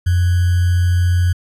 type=tone with sample-and-hold; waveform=sine; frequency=88.6 Hz; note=F2; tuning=25 cents sharp; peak=-11 dBFS; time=0.06-1.33 s; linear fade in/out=10 ms; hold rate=1575 Hz; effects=resampled to 32000 Hz